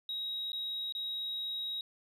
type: tone with dropouts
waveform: sine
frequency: 3809 Hz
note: A#7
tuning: 37 cents sharp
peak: -33 dBFS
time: 0.09-1.81 s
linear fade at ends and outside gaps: 2 ms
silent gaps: 0.52-0.53 / 0.924-0.95 s
effects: tanh soft clip ceiling -32 dBFS